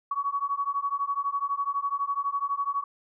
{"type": "beating tone pair", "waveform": "sine", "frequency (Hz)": [1119, 1131], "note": ["C#6", "C#6"], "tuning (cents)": [16, 34], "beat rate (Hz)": 12, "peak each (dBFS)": -29, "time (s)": [0.11, 2.84], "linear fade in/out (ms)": 5, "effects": []}